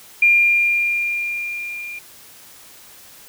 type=tone with level ramp; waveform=sine; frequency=2400 Hz; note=D7; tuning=37 cents sharp; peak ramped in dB=-9 to -29 dBFS; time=0.22-1.99 s; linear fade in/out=5 ms; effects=white hiss -44 dBFS RMS until 3.28 s